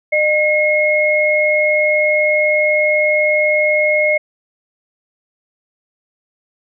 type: tone pair together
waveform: sine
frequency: 608 / 2160 Hz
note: D#5 / C#7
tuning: -40 / -45 cents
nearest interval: octave + minor seventh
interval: 2195 cents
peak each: -14 dBFS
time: 0.12-4.18 s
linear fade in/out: 10 ms
effects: none